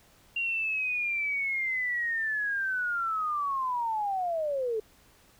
sine linear sweep, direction down, 2780 to 422.4 Hz, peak -27 dBFS, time 0.36-4.8 s, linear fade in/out 5 ms, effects pink hiss -60 dBFS RMS until 5.39 s

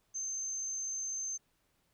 sine tone, 6272 Hz, G8, in tune, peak -35 dBFS, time 0.14-1.38 s, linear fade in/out 20 ms, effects pink hiss -75 dBFS RMS until 1.93 s

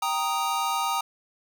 square chord, Eb major, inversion first, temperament equal, 784 / 932.3 / 1244.5 Hz, G5 / Bb5 / Eb6, 0 / 0 / 0 cents, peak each -31 / -29 / -29 dBFS, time 0.02-1.01 s, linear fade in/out 5 ms, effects none

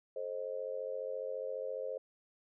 sine tone with amplitude modulation, 528 Hz, C5, 16 cents sharp, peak -32 dBFS, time 0.16-1.98 s, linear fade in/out 5 ms, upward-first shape sine, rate 94.6 Hz, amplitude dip 100%, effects none

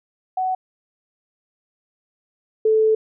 sine tone pair in turn, 747 / 437.4 Hz, F#5 / A4, +16 / -10 cents, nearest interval major sixth, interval 926 cents, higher first, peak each -19 / -13 dBFS, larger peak second, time 0.37-0.55 / 2.65-2.95 s, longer second, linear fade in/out 5 ms, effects none

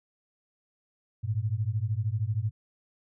sine beating tone pair, 101.6 / 114.6 Hz, G#2 / A#2, -38 / -29 cents, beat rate 13 Hz, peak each -29 dBFS, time 1.23-2.51 s, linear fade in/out 20 ms, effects none

